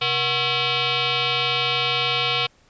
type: tone with frequency modulation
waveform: sine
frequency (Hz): 130.81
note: C3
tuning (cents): 0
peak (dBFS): -19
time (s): 0.01-2.47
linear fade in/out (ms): 10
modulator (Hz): 608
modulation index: 6.1
effects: pink hiss -58 dBFS RMS until 2.69 s + resampled to 16000 Hz